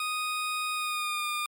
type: tone with pitch glide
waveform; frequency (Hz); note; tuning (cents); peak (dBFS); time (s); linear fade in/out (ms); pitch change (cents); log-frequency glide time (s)
20% pulse; 1243 to 1209.7; D#6 to D#6; -2 to -49; -24; 0-1.46; 2; -47; 0.73-1.25
effects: MP3 64 kbps